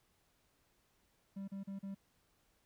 triangle tone bursts, 196 Hz, G3, in tune, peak -39 dBFS, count 4, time 1.36-1.948 s, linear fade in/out 10 ms, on 120 ms, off 36 ms, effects pink hiss -75 dBFS RMS until 2.65 s

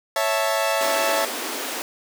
sawtooth chord, A major, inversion first, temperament equal, 554.4 / 659.3 / 880 Hz, C#5 / E5 / A5, 0 / 0 / 0 cents, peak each -21 / -19 / -22 dBFS, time 0.16-1.25 s, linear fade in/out 2 ms
pink high-pass noise, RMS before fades -29 dBFS, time 0.81-1.82 s, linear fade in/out 0 ms, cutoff 250 Hz, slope 48 dB/octave
effects none

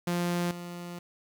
sawtooth tone with level steps, 174.61 Hz, F3, in tune, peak -23 / -34 dBFS, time 0.07-0.99 s, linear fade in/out 5 ms, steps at 0.51 s, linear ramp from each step 2 ms, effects 9-bit

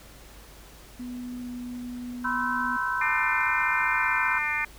sine tone with pitch glide, 246.9 to 245.3 Hz, B3 to B3, 0 to -12 cents, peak -33 dBFS, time 0.99-2.77 s, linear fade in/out 10 ms, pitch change -12 cents, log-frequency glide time 1.4-1.47 s
sine chord, C major seventh, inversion third, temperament equal with one note detuned, 987.8 / 1046.5 / 1318.5 / 1534.8 Hz, B5 / C6 / E6 / G6, 0 / 0 / 0 / -37 cents, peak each -30 / -33 / -33 / -28 dBFS, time 2.24-4.39 s, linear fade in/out 10 ms
harmonic tone, 299.9 Hz, D4, 36 cents sharp, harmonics 3 / 4 / 5 / 6 / 7 / 8, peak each -35 / -35 / -35 / -31 / -30 / -30 dBFS, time 3.01-4.65 s, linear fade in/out 5 ms
effects added 50 Hz sine -50 dBFS peak until 4.78 s + pink hiss -50 dBFS RMS until 4.78 s

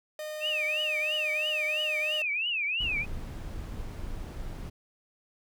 45% pulse tone, 612 Hz, D#5, 29 cents flat, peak -35 dBFS, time 0.19-2.22 s, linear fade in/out 2 ms
sine tone with vibrato, 2586 Hz, E7, 34 cents flat, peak -27 dBFS, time 0.4-3.06 s, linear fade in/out 50 ms, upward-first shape triangle, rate 3 Hz, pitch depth 250 cents each way
brown noise, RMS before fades -37 dBFS, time 2.8-4.7 s, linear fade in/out 10 ms
effects none

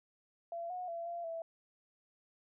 sine tone with pitch steps, 679 / 727 / 676 / 687 / 661 Hz, F5 / F#5 / E5 / F5 / E5, -49 / -31 / +43 / -29 / +5 cents, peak -38 dBFS, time 0.52-1.42 s, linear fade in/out 2 ms, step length 180 ms, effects none

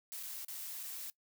blue noise with dropouts, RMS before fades -44 dBFS, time 0.12-1.1 s, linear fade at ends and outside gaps 0 ms, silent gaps 0.228-0.233 / 0.448-0.483 / 0.83-0.834 s, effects noise-tail reverb RT60 0.1 s tail -20 dB re dry

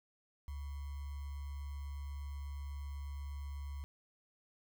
sine tone with sample-and-hold, 70.9 Hz, C#2, 40 cents sharp, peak -40 dBFS, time 0.48-3.84 s, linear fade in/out 0 ms, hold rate 1050 Hz, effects none

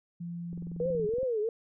sine tone with pitch glide, 171.6 to 170.02 Hz, F3 to F3, -30 to -46 cents, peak -35 dBFS, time 0.2-1.07 s, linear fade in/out 10 ms, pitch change -16 cents, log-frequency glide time 0.64-0.8 s
click train, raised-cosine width 3 ms, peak -32 dBFS, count 16, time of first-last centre 0.53-1.231 s, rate 21.4 Hz
sine tone with vibrato, 470 Hz, A#4, 14 cents sharp, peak -27 dBFS, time 0.8-1.49 s, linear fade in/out 2 ms, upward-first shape triangle, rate 2.9 Hz, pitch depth 230 cents each way
effects none

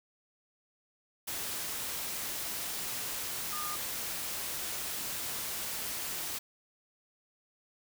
sine tone in noise, 1217 Hz, D#6, 39 cents flat, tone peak -38 dBFS, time 3.52-3.76 s, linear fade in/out 10 ms, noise white, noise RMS -37 dBFS, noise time 1.27-6.39 s, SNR -4 dB, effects none

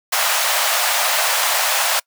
pink high-pass noise, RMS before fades -18 dBFS, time 0.12-2 s, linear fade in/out 10 ms, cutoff 600 Hz, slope 48 dB/octave, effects noise-tail reverb RT60 0.1 s tail -26 dB re dry

